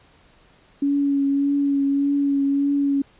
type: tone with vibrato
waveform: sine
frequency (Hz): 280.4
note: C#4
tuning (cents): +20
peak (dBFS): -17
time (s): 0.82-3.02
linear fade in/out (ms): 5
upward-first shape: triangle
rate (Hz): 1.7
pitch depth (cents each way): 23
effects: pink hiss -55 dBFS RMS until 3.19 s + resampled to 8000 Hz